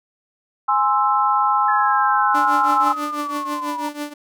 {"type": "chord", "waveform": "sine", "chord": "Ab augmented", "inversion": "none", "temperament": "equal", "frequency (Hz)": [830.6, 1046.5, 1318.5], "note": ["Ab5", "C6", "E6"], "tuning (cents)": [0, 0, 0], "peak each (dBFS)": -19, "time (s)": [0.68, 2.93], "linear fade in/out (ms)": 10}
{"type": "linear sweep", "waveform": "sine", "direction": "down", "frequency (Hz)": [1718, 932.3], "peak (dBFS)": -24, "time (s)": [1.68, 3.89], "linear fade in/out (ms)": 5}
{"type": "tone with tremolo", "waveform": "sawtooth", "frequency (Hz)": 294, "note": "D4", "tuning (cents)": 2, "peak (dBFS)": -19, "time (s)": [2.34, 4.14], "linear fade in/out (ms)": 10, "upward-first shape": "triangle", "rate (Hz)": 6.1, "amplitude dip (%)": 90}
{"effects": []}